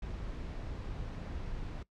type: noise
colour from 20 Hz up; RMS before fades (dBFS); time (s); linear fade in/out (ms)
brown; -40; 0.02-1.83; 5
effects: noise-tail reverb RT60 0.1 s tail -19 dB re dry + low-pass 5000 Hz 12 dB/octave